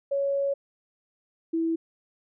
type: tone pair in turn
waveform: sine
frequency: 557 / 328.1 Hz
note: C#5 / E4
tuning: +8 / -8 cents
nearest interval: major sixth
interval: 916 cents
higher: first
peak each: -23 dBFS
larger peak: neither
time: 0.11-0.54 / 1.53-1.76 s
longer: first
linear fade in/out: 10 ms
effects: none